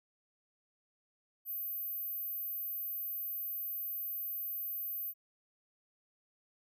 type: tone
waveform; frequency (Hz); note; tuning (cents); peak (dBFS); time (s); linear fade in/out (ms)
sine; 14380; A9; +36; -36; 1.45-5.14; 50
effects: none